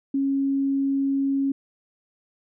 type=tone; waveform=sine; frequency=274.3 Hz; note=C#4; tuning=18 cents flat; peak=-20 dBFS; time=0.14-1.52 s; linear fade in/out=5 ms; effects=none